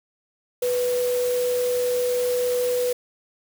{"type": "tone in noise", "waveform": "sine", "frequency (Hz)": 493.9, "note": "B4", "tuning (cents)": 0, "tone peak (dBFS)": -20, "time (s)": [0.62, 2.93], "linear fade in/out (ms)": 5, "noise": "white", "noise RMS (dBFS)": -34, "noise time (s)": [0.62, 2.93], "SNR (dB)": 11, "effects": []}